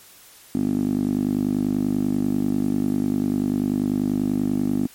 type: tone with band-pass filter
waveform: 10% pulse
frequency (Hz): 50.2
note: G1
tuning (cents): +42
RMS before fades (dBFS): -22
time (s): 0.55-4.87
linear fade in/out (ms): 0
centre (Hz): 260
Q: 3.9
effects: white hiss -48 dBFS RMS until 4.94 s + MP3 64 kbps